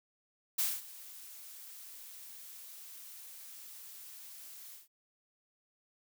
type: noise with ADSR envelope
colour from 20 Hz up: blue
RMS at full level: -30 dBFS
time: 0.58-4.88 s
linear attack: 11 ms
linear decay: 220 ms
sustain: -20 dB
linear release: 150 ms
effects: none